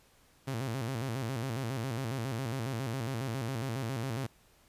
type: tone with vibrato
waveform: sawtooth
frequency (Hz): 123.47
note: B2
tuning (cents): 0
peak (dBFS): -29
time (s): 0.47-4.27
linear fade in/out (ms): 10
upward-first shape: square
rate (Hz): 7.3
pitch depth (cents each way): 150
effects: pink hiss -64 dBFS RMS until 4.68 s + resampled to 32000 Hz